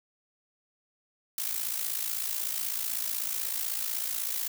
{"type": "noise with amplitude modulation", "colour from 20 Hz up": "blue", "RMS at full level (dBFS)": -29, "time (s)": [1.38, 4.48], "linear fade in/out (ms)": 2, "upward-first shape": "sine", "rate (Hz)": 56.1, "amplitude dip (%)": 70, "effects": []}